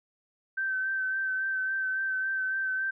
sine tone with vibrato, 1545 Hz, G6, 26 cents flat, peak -27 dBFS, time 0.57-2.91 s, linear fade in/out 10 ms, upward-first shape sine, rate 3.6 Hz, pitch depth 23 cents each way, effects none

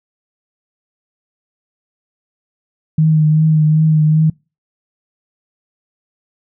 sine tone with vibrato, 155.56 Hz, D#3, in tune, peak -8 dBFS, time 2.98-4.3 s, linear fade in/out 5 ms, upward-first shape triangle, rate 2.6 Hz, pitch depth 31 cents each way, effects noise-tail reverb RT60 0.3 s tail -26 dB re dry

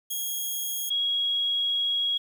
5% pulse / sine tone pair in turn, 3288 / 3309 Hz, G#7 / G#7, -18 / -7 cents, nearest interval unison, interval 11 cents, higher second, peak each -20 / -23 dBFS, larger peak first, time 0.1-0.9 / 0.9-2.18 s, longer second, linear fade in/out 10 ms, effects 9-bit

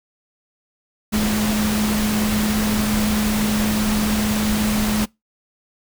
sine tone in noise, 212.7 Hz, G#3, 42 cents sharp, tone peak -18 dBFS, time 1.12-5.06 s, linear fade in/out 20 ms, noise pink, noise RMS -24 dBFS, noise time 1.12-5.06 s, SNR +3 dB, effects noise-tail reverb RT60 0.2 s tail -25 dB re dry

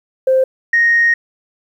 sine tone pair in turn, 523.3 / 1864.8 Hz, C5 / A#6, 0 / 0 cents, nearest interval octave + minor seventh, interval 2200 cents, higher second, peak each -8 dBFS, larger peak neither, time 0.27-0.44 / 0.73-1.14 s, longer second, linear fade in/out 5 ms, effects tanh soft clip ceiling -4 dBFS + 8-bit

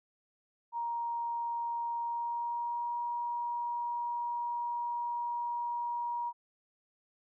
sine tone with pitch glide, 939 to 952.7 Hz, A#5 to A#5, +12 to +37 cents, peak -32 dBFS, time 0.72-6.33 s, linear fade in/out 50 ms, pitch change +25 cents, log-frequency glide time 2.02-2.96 s, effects none

